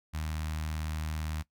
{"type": "tone with notch filter", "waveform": "sawtooth", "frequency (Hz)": 77.78, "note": "D#2", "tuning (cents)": 0, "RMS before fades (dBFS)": -35, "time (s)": [0.13, 1.43], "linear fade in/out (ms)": 20, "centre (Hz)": 430, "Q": 0.55, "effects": ["noise-tail reverb RT60 0.1 s tail -18 dB re dry"]}